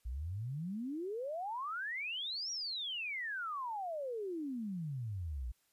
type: exponential two-way sweep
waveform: sine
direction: up then down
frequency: 55.8 to 5770 to 55.8 Hz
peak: -37 dBFS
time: 0.05-5.52 s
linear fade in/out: 10 ms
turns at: 2.51 s
effects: white hiss -75 dBFS RMS until 5.72 s + resampled to 32000 Hz